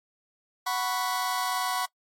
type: chord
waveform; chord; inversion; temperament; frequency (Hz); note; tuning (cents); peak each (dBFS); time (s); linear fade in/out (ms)
sawtooth; F# suspended fourth; none; just; 740 / 986.7 / 1110; F#5 / B5 / C#6; 0 / -2 / +2; -27; 0.66-1.86; 10
effects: noise-tail reverb RT60 0.1 s tail -25 dB re dry + AAC 48 kbps